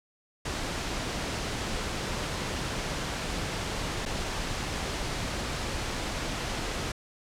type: noise with dropouts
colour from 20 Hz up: pink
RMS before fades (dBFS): -32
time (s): 0.45-6.92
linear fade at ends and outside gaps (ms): 5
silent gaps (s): 4.054-4.059
effects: low-pass 7000 Hz 12 dB/octave